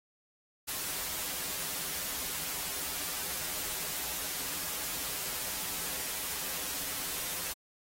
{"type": "noise with comb filter", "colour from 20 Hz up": "white", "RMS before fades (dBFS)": -36, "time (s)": [0.67, 7.54], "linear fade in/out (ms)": 20, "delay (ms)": 8.8, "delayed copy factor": -0.6, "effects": ["AAC 48 kbps"]}